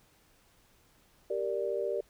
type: chord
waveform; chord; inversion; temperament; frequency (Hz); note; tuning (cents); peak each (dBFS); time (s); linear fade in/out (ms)
sine; G minor; none; equal; 392 / 466.2 / 587.3; G4 / Bb4 / D5; 0 / 0 / 0; -34; 1.3-2.01; 5
effects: pink hiss -65 dBFS RMS until 2.09 s